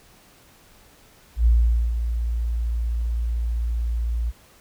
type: tone with ADSR envelope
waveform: sine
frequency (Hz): 57.8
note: A#1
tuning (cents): -14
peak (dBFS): -12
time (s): 1.36-4.32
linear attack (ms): 100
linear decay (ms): 460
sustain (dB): -9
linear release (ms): 31
effects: pink hiss -53 dBFS RMS until 4.6 s